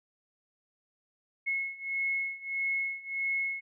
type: beating tone pair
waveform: sine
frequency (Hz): 2178 / 2179.6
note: C#7 / C#7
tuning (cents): -31 / -30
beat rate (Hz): 1.6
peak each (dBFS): -34 / -32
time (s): 1.46-3.61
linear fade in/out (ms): 20
effects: none